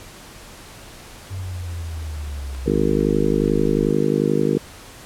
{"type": "linear sweep", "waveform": "sine", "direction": "down", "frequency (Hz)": [95.6, 34.65], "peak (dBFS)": -26, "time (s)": [1.3, 3.91], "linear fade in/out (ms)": 20}
{"type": "clicks", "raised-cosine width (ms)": 0.3, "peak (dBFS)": -25, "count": 3, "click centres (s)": [2.549, 3.005, 3.479]}
{"type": "harmonic tone", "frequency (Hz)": 51.3, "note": "G#1", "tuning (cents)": -21, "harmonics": [3, 4, 5, 6, 7, 8, 9], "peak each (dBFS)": [-24, -24, -24, -24, -24, -24, -24], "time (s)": [2.66, 4.58], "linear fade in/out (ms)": 5}
{"effects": ["pink hiss -41 dBFS RMS until 5.05 s", "low-pass 12000 Hz 12 dB/octave"]}